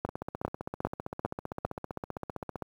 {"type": "two click trains", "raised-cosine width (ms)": 1, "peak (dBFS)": [-21, -14], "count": [40, 5], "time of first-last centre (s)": [[0.09, 2.622], [0.05, 1.65]], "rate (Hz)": [15.4, 2.5], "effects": ["high-pass 60 Hz 12 dB/octave", "9-bit"]}